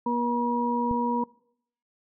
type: harmonic tone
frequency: 239.8 Hz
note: A#3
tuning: 49 cents sharp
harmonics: 1 / 2 / 4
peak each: -27 / -32 / -26 dBFS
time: 0.06-1.24 s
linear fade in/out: 5 ms
type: click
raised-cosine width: 5 ms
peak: -22 dBFS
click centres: 0.912 s
effects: noise-tail reverb RT60 0.7 s tail -23 dB re dry